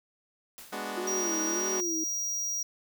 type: noise with exponential decay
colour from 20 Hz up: white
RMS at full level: -44 dBFS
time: 0.58-1.09 s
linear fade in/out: 0 ms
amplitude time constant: 110 ms
type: chord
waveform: 10% pulse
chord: G# half-diminished seventh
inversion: none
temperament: equal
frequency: 207.7 / 246.9 / 293.7 / 370 Hz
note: G#3 / B3 / D4 / F#4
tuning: 0 / 0 / 0 / 0 cents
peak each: -30 / -32 / -32 / -33 dBFS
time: 0.72-1.81 s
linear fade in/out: 10 ms
type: tone with vibrato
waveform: sine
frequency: 347.3 Hz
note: F4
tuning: 10 cents flat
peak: -32 dBFS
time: 0.97-2.04 s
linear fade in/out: 5 ms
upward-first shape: sine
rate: 1.7 Hz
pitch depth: 140 cents each way
type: tone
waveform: square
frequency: 5740 Hz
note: F8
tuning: 47 cents sharp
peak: -30 dBFS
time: 1.07-2.63 s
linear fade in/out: 5 ms
effects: none